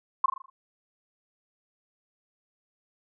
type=tone with echo; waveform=sine; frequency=1063 Hz; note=C6; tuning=27 cents sharp; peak=-16 dBFS; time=0.24-0.26 s; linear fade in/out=5 ms; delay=40 ms; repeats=6; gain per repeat=-6 dB; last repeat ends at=0.5 s; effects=none